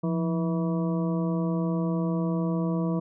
harmonic tone with a mistuned harmonic, 162.8 Hz, E3, 21 cents flat, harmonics 1 / 2 / 3 / 4 / 6 / 7, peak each -25 / -31 / -35 / -37 / -41 / -42 dBFS, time 0.03-3 s, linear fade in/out 10 ms, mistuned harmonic 1, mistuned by +99 cents, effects none

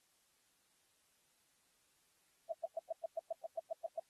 sine tone bursts, 659.3 Hz, E5, in tune, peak -35 dBFS, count 12, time 2.5-3.998 s, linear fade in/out 5 ms, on 24 ms, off 110 ms, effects white hiss -75 dBFS RMS until 4.09 s + AAC 32 kbps

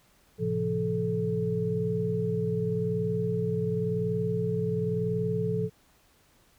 sine tone cluster, 110.6 / 131.5 / 171.6 / 434.2 Hz, A2 / C3 / F3 / A4, +9 / +9 / -30 / -23 cents, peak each -33 / -35 / -30 / -29 dBFS, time 0.38-5.7 s, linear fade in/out 50 ms, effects pink hiss -63 dBFS RMS until 6.58 s

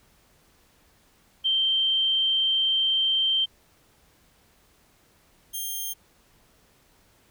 sine / 5% pulse tone pair in turn, 3136 / 3191 Hz, G7 / G7, 0 / +30 cents, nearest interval unison, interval 30 cents, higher second, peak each -20 / -21 dBFS, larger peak first, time 1.44-3.46 / 5.53-5.94 s, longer first, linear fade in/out 20 ms, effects pink hiss -61 dBFS RMS until 7.3 s

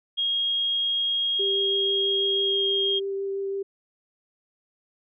sine tone with pitch glide, 3264 to 3241 Hz, G#7 to G#7, -31 to -43 cents, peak -22 dBFS, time 0.17-3 s, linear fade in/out 20 ms, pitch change -12 cents, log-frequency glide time 2.46-2.58 s
sine tone with vibrato, 392.9 Hz, G4, 4 cents sharp, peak -26 dBFS, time 1.39-3.63 s, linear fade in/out 10 ms, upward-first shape triangle, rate 6.1 Hz, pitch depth 10 cents each way
effects none

